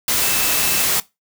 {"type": "tone in noise", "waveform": "sine", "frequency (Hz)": 2637, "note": "E7", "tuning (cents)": 0, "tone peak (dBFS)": -28, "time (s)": [0.22, 0.83], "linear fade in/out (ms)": 2, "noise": "white", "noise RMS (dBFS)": -18, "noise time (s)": [0.08, 1], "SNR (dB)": -13, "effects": ["noise-tail reverb RT60 0.2 s tail -19 dB re dry"]}